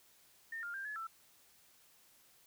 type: tone with pitch steps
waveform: sine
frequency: 1820 / 1405 / 1589 / 1705 / 1333 Hz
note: A#6 / F6 / G6 / G#6 / E6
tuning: -42 / +10 / +23 / +45 / +19 cents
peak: -40 dBFS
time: 0.52-1.07 s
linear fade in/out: 5 ms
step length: 110 ms
effects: white hiss -66 dBFS RMS until 2.46 s